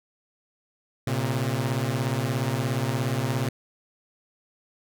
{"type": "beating tone pair", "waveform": "sawtooth", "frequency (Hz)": [116.54, 133.54], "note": ["A#2", "C3"], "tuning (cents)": [0, 36], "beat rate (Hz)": 17, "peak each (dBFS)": -23, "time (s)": [1.07, 3.49], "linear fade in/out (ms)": 5, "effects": []}